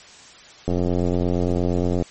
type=click train; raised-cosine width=2 ms; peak=-9 dBFS; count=120; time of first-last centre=0.68-2.023 s; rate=88.6 Hz; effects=white hiss -45 dBFS RMS until 2.1 s + MP3 32 kbps